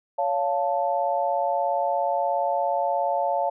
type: chord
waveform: sine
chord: Db augmented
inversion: none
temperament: equal with one note detuned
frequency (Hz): 561.5 / 698.5 / 880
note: Db5 / F5 / A5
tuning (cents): +22 / 0 / 0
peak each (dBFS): -26 / -25 / -26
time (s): 0.18-3.5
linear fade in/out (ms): 10
effects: none